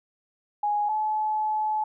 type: tone pair in turn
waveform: sine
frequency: 830.6 / 858.9 Hz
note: G#5 / A5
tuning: 0 / -42 cents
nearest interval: minor second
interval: 58 cents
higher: second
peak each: -22 / -23 dBFS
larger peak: first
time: 0.63-0.89 / 0.89-1.84 s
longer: second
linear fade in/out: 5 ms
effects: none